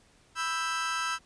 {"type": "chord", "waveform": "sawtooth", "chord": "E minor", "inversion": "second", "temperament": "just", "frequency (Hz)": [988.9, 1318.5, 1582.2], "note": ["B5", "E6", "G6"], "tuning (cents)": [2, 0, 16], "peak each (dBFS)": [-33, -27, -31], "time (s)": [0.35, 1.19], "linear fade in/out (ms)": 50, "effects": ["pink hiss -62 dBFS RMS until 1.25 s", "resampled to 22050 Hz"]}